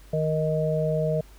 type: harmonic tone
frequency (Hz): 156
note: D#3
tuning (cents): +5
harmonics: 1 / 3 / 4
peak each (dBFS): -25 / -28 / -26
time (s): 0.13-1.21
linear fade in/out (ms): 5
effects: added 50 Hz sine -47 dBFS peak until 1.38 s + pink hiss -55 dBFS RMS until 1.38 s